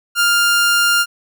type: tone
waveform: sawtooth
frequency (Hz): 1400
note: F6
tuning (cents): +4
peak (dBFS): -8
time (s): 0.15-1.06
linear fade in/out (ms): 50
effects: none